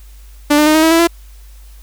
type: tone with pitch steps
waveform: sawtooth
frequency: 293.7 / 300.7 / 307.9 / 315.3 / 322.9 / 330.6 / 338.5 Hz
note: D4 / D4 / D#4 / D#4 / E4 / E4 / E4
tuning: 0 / +41 / -18 / +23 / -36 / +5 / +46 cents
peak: -4 dBFS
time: 0.5-1.074 s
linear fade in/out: 10 ms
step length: 82 ms
effects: added 50 Hz sine -35 dBFS peak until 1.82 s + white hiss -49 dBFS RMS until 1.82 s